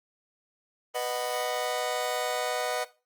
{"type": "chord", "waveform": "sawtooth", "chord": "B major", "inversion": "none", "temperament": "just", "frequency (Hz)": [493.9, 617.4, 740.8], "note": ["B4", "D#5", "F#5"], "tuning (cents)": [0, -14, 2], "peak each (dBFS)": -28, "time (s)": [0.94, 2.85], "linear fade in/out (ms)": 20, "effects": ["noise-tail reverb RT60 0.3 s tail -17 dB re dry", "Opus 24 kbps"]}